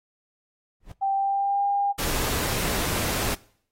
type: noise with exponential growth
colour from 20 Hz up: brown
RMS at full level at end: -31 dBFS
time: 0.8-0.92 s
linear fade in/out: 5 ms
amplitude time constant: 26 ms
type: tone with pitch glide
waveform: sine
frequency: 784 to 803.7 Hz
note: G5 to G5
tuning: 0 to +43 cents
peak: -21 dBFS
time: 1.01-1.93 s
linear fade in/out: 20 ms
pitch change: +43 cents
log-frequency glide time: 1.14-1.64 s
type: noise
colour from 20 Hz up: pink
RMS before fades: -27 dBFS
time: 1.98-3.35 s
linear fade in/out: 10 ms
effects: noise-tail reverb RT60 0.6 s tail -22 dB re dry + AAC 48 kbps